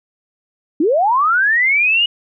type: linear sweep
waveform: sine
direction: up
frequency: 277.2 to 2917 Hz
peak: -11 dBFS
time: 0.8-2.06 s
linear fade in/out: 5 ms
effects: none